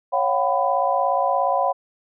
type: tone cluster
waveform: sine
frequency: 553 / 710 / 767 / 999 Hz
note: C#5 / F5 / G5 / B5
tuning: -4 / +28 / -38 / +20 cents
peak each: -23 dBFS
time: 0.12-1.73 s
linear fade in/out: 20 ms
effects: none